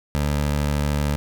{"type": "tone", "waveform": "20% pulse", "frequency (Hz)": 73, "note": "D2", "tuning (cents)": -10, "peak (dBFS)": -15, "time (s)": [0.15, 1.16], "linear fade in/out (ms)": 0, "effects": []}